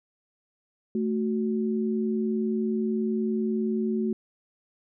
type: tone pair together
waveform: sine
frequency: 220.4 / 370 Hz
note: A3 / F#4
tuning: +3 / 0 cents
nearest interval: major sixth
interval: 897 cents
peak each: -25 / -29 dBFS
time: 0.95-4.13 s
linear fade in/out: 2 ms
effects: none